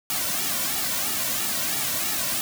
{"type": "noise with flanger", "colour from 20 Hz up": "white", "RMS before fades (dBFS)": -26, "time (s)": [0.1, 2.41], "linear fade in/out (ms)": 0, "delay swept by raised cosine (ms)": [1.9, 2.44], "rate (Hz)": 3, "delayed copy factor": -0.85, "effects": []}